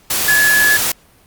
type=tone in noise; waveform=sine; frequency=1703 Hz; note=G#6; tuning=43 cents sharp; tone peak=-10 dBFS; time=0.28-0.77 s; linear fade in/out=5 ms; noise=white; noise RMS=-17 dBFS; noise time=0.1-0.92 s; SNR=+4 dB; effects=pink hiss -50 dBFS RMS until 1.26 s + Opus 48 kbps